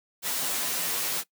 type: noise with comb filter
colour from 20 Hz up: white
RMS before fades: -29 dBFS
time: 0.22-1.24 s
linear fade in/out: 50 ms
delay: 9.4 ms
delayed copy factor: -0.7
effects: noise-tail reverb RT60 0.1 s tail -20 dB re dry + high-pass 150 Hz 12 dB/octave